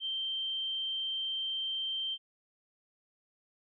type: tone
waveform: sine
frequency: 3136 Hz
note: G7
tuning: in tune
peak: -32 dBFS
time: 0-2.18 s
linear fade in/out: 50 ms
effects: none

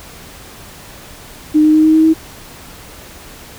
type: tone with pitch steps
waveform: sine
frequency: 305.4 / 308.2 / 311.1 / 314 / 316.9 / 319.8 Hz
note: D#4 / D#4 / D#4 / D#4 / D#4 / D#4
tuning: -32 / -16 / 0 / +16 / +32 / +48 cents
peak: -6 dBFS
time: 1.54-2.14 s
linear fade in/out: 20 ms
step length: 100 ms
effects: pink hiss -36 dBFS RMS until 3.58 s

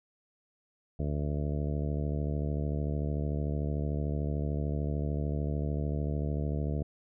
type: harmonic tone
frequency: 73.42 Hz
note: D2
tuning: in tune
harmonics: 1 / 2 / 3 / 4 / 5 / 6 / 7 / 8 / 9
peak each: -32 / -33 / -39 / -41 / -45 / -43 / -46 / -48 / -46 dBFS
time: 0.99-6.83 s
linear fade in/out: 5 ms
effects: none

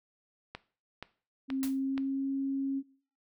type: click train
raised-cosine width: 0.3 ms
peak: -23 dBFS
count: 4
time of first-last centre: 0.55-1.979 s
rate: 2.1 Hz
type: tone with pitch glide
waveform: sine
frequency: 267 to 272.1 Hz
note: C4 to C#4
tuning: +35 to -32 cents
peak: -29 dBFS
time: 1.48-2.83 s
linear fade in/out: 50 ms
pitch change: +33 cents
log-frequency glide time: 1.59-2.3 s
type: noise with exponential decay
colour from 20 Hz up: white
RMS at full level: -37 dBFS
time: 1.63-1.79 s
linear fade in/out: 0 ms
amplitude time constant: 34 ms
effects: noise-tail reverb RT60 0.4 s tail -17 dB re dry

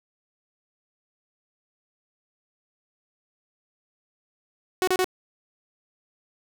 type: tone bursts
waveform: sawtooth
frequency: 370 Hz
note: F#4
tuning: in tune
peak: -16 dBFS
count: 3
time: 4.82-5.044 s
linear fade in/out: 0 ms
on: 54 ms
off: 31 ms
effects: none

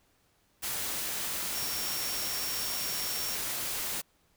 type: tone in noise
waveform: sine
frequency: 5540 Hz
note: F8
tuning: 15 cents flat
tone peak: -37 dBFS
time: 1.54-3.36 s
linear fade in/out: 20 ms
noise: white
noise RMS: -34 dBFS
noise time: 0.62-4.02 s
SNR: -6 dB
effects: pink hiss -69 dBFS RMS until 4.36 s

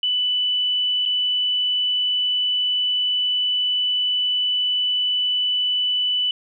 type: tone with dropouts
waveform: sine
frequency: 2983 Hz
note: F#7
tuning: 13 cents sharp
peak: -18 dBFS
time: 0.03-6.31 s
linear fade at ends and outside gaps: 2 ms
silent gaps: 1.054-1.059 s
effects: none

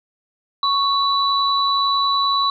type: tone pair together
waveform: sine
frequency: 1108.7 / 3951 Hz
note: C#6 / B7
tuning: 0 / 0 cents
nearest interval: octave + minor seventh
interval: 2200 cents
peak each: -17 / -20 dBFS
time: 0.63-2.5 s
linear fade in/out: 2 ms
effects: none

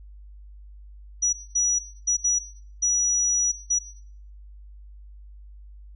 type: tone bursts at uneven times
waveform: sine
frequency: 5850 Hz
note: F#8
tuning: 21 cents flat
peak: -19 dBFS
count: 6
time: 1.22-1.33 / 1.55-1.79 / 2.07-2.17 / 2.24-2.39 / 2.82-3.52 / 3.7-3.79 s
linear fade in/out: 10 ms
effects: noise-tail reverb RT60 0.6 s tail -19 dB re dry + added 50 Hz sine -42 dBFS peak until 5.95 s

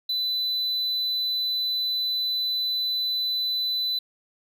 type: tone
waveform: triangle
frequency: 4000 Hz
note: B7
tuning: 21 cents sharp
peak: -22 dBFS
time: 0.09-3.99 s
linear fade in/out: 5 ms
effects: none

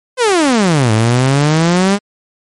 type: exponential two-way sweep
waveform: sawtooth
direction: down then up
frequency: 528 to 107.2 to 206.2 Hz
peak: -5 dBFS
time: 0.17-1.99 s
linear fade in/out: 50 ms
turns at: 0.92 s
effects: MP3 48 kbps

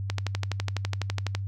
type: click train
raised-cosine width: 0.2 ms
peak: -12 dBFS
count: 16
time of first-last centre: 0.1-1.35 s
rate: 12 Hz
effects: noise-tail reverb RT60 0.2 s tail -25 dB re dry + added 98 Hz sine -29 dBFS peak until 1.47 s

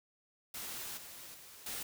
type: noise with level steps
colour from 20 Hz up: white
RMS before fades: -43 / -50 / -54 / -41 dBFS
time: 0.54-1.83 s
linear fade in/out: 5 ms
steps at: 0.97 / 1.34 / 1.66 s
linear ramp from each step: 5 ms
effects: none

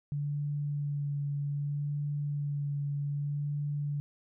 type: tone with vibrato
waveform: sine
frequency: 144.4 Hz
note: D3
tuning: 29 cents flat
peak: -30 dBFS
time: 0.12-4 s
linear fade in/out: 0 ms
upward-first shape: sine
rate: 0.64 Hz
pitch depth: 16 cents each way
effects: none

